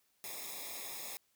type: noise with comb filter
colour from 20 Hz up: white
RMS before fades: -44 dBFS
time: 0.24-1.17 s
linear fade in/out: 0 ms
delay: 0.67 ms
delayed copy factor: -0.95
effects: white hiss -75 dBFS RMS until 1.35 s